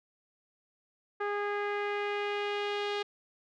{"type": "tone with low-pass filter sweep", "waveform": "sawtooth", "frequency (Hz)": 410.1, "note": "G#4", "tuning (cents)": -22, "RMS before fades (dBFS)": -33, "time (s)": [1.2, 3.03], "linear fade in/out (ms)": 10, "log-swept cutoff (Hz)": [1600, 3600], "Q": 2, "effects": []}